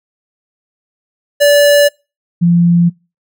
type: tone pair in turn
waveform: square / sine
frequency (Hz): 579 / 172.14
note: D5 / F3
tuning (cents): -25 / -25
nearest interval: octave + major sixth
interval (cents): 2100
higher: first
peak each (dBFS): -6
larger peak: neither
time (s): 1.4-1.89 / 2.41-2.9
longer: neither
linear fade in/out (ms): 20
effects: noise-tail reverb RT60 0.3 s tail -26 dB re dry